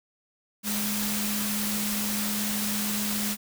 sine tone in noise, 208.7 Hz, G#3, 9 cents sharp, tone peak -30 dBFS, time 0.63-3.37 s, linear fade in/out 50 ms, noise white, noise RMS -30 dBFS, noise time 0.63-3.37 s, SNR -3 dB, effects none

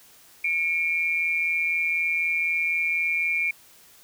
sine tone pair together, 2211 / 2375 Hz, C#7 / D7, -5 / +19 cents, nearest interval minor second, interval 124 cents, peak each -27 / -23 dBFS, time 0.44-3.51 s, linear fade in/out 5 ms, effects white hiss -53 dBFS RMS until 4.03 s

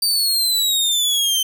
sawtooth exponential sweep, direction down, 4655 to 3088 Hz, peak -13 dBFS, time 0.02-1.43 s, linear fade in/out 5 ms, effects none

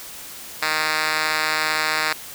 5% pulse tone with band-pass filter, 155.56 Hz, D#3, in tune, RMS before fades -22 dBFS, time 0.62-2.13 s, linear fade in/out 2 ms, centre 3000 Hz, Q 0.91, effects white hiss -37 dBFS RMS until 2.34 s

